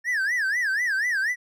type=tone with vibrato; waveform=triangle; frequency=1751 Hz; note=A6; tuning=9 cents flat; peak=-20 dBFS; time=0.04-1.36 s; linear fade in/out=50 ms; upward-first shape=sine; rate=4.1 Hz; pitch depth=230 cents each way; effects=none